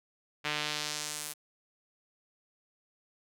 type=tone with band-pass filter sweep; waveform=sawtooth; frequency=150.2 Hz; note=D3; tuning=39 cents sharp; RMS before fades=-36 dBFS; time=0.44-1.34 s; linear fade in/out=20 ms; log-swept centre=2500 to 11000 Hz; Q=1.2; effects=none